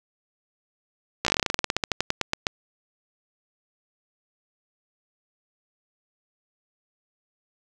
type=slowing click train; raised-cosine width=0.2 ms; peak=-5 dBFS; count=23; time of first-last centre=1.25-2.468 s; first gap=15 ms; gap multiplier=1.11; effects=none